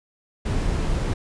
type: noise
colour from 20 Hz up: brown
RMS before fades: -23 dBFS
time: 0.45-1.14 s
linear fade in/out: 10 ms
effects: resampled to 22050 Hz